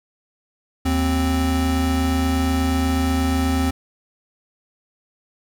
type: tone pair together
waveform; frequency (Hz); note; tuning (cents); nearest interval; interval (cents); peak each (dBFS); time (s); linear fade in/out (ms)
square; 77.77 / 261.6; D#2 / C4; 0 / 0; octave + major sixth; 2100; -21; 0.85-3.71; 10
effects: none